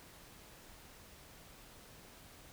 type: silence
effects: pink hiss -57 dBFS RMS until 2.52 s

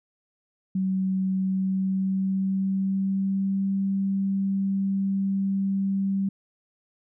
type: tone with pitch glide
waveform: sine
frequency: 189.3 to 195.07 Hz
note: F#3 to G3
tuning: +40 to -8 cents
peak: -22 dBFS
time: 0.75-6.29 s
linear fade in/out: 5 ms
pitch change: +52 cents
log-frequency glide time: 1.35-3.7 s
effects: none

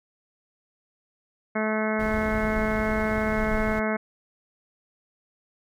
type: harmonic tone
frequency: 216.6 Hz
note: A3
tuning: 27 cents flat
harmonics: 1 / 2 / 3 / 4 / 5 / 6 / 7 / 8 / 9 / 10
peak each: -27 / -31 / -29 / -36 / -37 / -36 / -34 / -38 / -40 / -34 dBFS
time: 1.55-3.97 s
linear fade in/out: 10 ms
type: noise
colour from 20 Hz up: brown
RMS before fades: -32 dBFS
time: 1.99-3.8 s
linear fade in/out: 10 ms
effects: none

